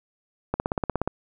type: click train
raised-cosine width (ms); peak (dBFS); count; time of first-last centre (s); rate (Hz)
1; -10; 10; 0.54-1.076; 16.8
effects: none